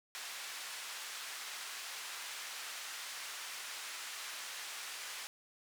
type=band-pass noise; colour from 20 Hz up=pink; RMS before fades=-45 dBFS; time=0.15-5.27 s; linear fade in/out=0 ms; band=1400 to 10000 Hz; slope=12 dB/octave; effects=none